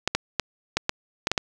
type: clicks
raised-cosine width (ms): 0.2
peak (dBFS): -4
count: 8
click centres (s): 0.076 / 0.15 / 0.397 / 0.77 / 0.894 / 1.271 / 1.316 / 1.378
effects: none